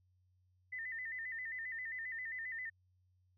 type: tone with vibrato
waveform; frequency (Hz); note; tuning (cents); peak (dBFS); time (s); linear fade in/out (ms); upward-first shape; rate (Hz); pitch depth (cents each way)
sine; 1910; A#6; +42; -40; 0.72-2.7; 10; square; 7.5; 88
effects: added 91 Hz sine -70 dBFS peak until 3.37 s